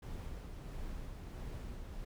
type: noise with tremolo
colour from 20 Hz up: brown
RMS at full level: -43 dBFS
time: 0.02-2.05 s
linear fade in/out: 10 ms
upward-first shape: sine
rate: 1.5 Hz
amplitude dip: 30%
effects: none